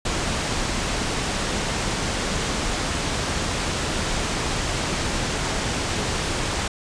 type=low-pass noise; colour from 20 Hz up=pink; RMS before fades=-25 dBFS; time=0.05-6.68 s; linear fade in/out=5 ms; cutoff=8800 Hz; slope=24 dB/octave; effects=resampled to 22050 Hz